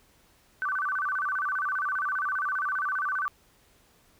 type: tone with vibrato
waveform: sine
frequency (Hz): 1330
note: E6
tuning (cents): +15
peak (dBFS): -26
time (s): 0.62-3.28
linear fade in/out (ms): 0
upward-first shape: square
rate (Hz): 15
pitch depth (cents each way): 230
effects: pink hiss -62 dBFS RMS until 4.19 s